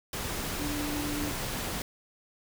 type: tone in noise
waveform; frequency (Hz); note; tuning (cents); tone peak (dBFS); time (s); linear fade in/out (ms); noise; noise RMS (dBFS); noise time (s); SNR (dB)
sine; 293.7; D4; 0; -33; 0.59-1.3; 2; pink; -34; 0.13-1.82; -2
effects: none